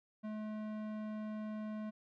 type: tone with low-pass filter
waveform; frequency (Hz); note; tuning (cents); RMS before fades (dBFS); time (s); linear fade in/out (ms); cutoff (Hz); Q
square; 214.5; A3; -44; -42; 0.23-1.91; 20; 1700; 0.51
effects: none